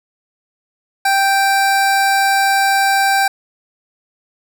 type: tone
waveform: 25% pulse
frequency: 784 Hz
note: G5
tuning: in tune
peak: -8 dBFS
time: 1.05-3.28 s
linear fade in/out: 5 ms
effects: none